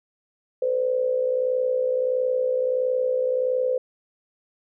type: tone with amplitude modulation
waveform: sine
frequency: 509 Hz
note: C5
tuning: 48 cents flat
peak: -17 dBFS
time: 0.62-3.78 s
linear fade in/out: 5 ms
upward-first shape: sine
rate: 61.5 Hz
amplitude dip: 65%
effects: none